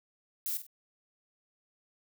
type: noise with echo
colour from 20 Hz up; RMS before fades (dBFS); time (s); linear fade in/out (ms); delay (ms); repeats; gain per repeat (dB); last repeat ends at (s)
violet; -34; 0.46-0.57; 0; 48; 2; -10; 0.666
effects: none